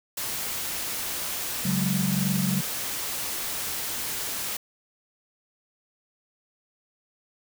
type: noise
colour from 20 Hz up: white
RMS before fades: -31 dBFS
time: 0.17-4.57 s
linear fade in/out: 5 ms
type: chord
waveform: sine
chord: C# suspended fourth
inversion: none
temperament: equal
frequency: 138.59 / 185 / 207.7 Hz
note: C#3 / F#3 / G#3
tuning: 0 / 0 / 0 cents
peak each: -29 / -25 / -30 dBFS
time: 1.65-2.61 s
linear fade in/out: 5 ms
effects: none